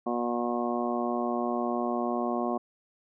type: harmonic tone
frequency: 120.2 Hz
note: B2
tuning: 46 cents flat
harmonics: 2 / 3 / 4 / 5 / 6 / 7 / 8 / 9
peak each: -31 / -33 / -40 / -35 / -33 / -43 / -43 / -36 dBFS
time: 0.06-2.58 s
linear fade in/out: 10 ms
effects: none